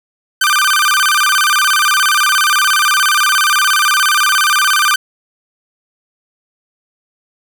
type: tone with vibrato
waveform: sawtooth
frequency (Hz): 1353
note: E6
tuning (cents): +45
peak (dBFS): -6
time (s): 0.41-4.96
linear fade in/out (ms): 5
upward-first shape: square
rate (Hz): 17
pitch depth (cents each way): 220
effects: none